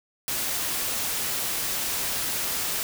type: noise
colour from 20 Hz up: white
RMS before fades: -28 dBFS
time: 0.28-2.83 s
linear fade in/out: 0 ms
effects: none

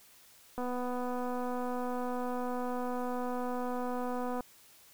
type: click train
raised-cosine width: 1 ms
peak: -24 dBFS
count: 950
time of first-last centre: 0.58-4.407 s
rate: 248 Hz
effects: white hiss -59 dBFS RMS until 4.93 s

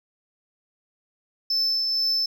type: tone with tremolo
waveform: sine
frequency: 5274 Hz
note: E8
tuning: in tune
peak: -17 dBFS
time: 1.5-2.26 s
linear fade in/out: 5 ms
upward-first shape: triangle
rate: 2.1 Hz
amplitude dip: 40%
effects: tanh soft clip ceiling -19 dBFS + 9-bit

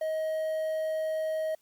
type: tone with quantisation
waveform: triangle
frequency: 631 Hz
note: D#5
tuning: 24 cents sharp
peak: -26 dBFS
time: 0.01-1.55 s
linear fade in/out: 5 ms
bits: 9
effects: white hiss -69 dBFS RMS until 1.61 s + Opus 48 kbps

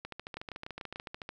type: two click trains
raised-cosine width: 0.3 ms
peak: -24 / -24 dBFS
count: 18 / 5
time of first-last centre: 0.05-1.291 / 0.37-0.959 s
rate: 13.7 / 6.79 Hz
effects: none

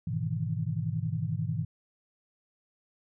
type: chord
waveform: sine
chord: E major seventh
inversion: first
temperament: equal with one note detuned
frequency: 103.83 / 123.47 / 153.69 / 164.81 Hz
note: G#2 / B2 / D#3 / E3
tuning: 0 / 0 / -21 / 0 cents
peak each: -34 dBFS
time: 0.07-1.65 s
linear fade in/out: 5 ms
effects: none

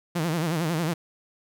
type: tone with vibrato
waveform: sawtooth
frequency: 163.8 Hz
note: E3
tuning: 11 cents flat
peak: -20 dBFS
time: 0.15-0.94 s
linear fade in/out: 10 ms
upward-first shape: sine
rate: 11 Hz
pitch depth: 130 cents each way
effects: none

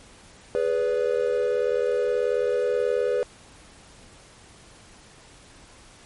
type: chord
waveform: triangle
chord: G# diminished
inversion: none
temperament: equal with one note detuned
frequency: 415.3 / 493.9 / 574.2 Hz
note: G#4 / B4 / D5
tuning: 0 / 0 / -39 cents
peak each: -24 / -21 / -27 dBFS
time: 0.55-3.23 s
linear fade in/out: 0 ms
effects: pink hiss -50 dBFS RMS until 6.05 s + MP3 48 kbps

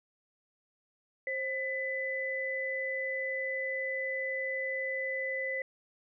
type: tone pair together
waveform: sine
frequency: 530 / 2001 Hz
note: C5 / B6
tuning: +22 / +22 cents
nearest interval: octave + major seventh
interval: 2300 cents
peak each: -36 / -33 dBFS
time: 1.27-5.62 s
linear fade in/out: 2 ms
effects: none

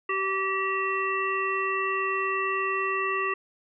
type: harmonic tone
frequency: 385.6 Hz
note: G4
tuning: 28 cents flat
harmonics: 1 / 3 / 5 / 7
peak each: -31 / -28 / -31 / -32 dBFS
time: 0.09-3.34 s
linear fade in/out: 5 ms
effects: none

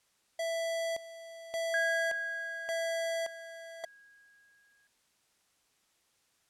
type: tone with tremolo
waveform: square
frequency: 662 Hz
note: E5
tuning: 7 cents sharp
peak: -32 dBFS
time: 0.39-3.85 s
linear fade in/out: 5 ms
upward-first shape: square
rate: 0.87 Hz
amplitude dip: 80%
type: tone with exponential decay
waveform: sine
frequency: 1644 Hz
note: G#6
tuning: 18 cents flat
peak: -27 dBFS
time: 1.74-4.87 s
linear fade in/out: 1 ms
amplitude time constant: 680 ms
effects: white hiss -72 dBFS RMS until 6.49 s + low-pass 10000 Hz 12 dB/octave

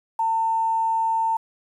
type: tone with quantisation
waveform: sine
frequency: 900 Hz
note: A5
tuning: 39 cents sharp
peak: -19 dBFS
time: 0.19-1.37 s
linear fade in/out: 5 ms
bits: 8
effects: none

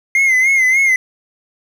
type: tone with vibrato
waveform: triangle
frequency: 2096 Hz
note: C7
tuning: 2 cents sharp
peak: -8 dBFS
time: 0.15-0.96 s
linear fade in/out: 2 ms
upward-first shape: sine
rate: 3.4 Hz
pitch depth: 73 cents each way
effects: 7-bit

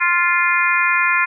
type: harmonic tone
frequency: 349.2 Hz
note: F4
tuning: in tune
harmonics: 3 / 4 / 5 / 6 / 7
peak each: -20 / -20 / -20 / -20 / -20 dBFS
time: 0-1.26 s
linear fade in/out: 20 ms
effects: none

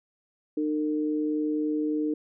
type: tone pair together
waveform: sine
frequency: 303.9 / 455.3 Hz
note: D#4 / A#4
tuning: -41 / -41 cents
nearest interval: perfect fifth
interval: 700 cents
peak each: -25 / -32 dBFS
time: 0.57-2.14 s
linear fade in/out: 5 ms
effects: none

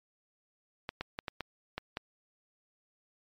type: clicks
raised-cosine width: 0.3 ms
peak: -19 dBFS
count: 7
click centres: 0.891 / 1.01 / 1.189 / 1.282 / 1.407 / 1.78 / 1.971 s
effects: MP3 64 kbps

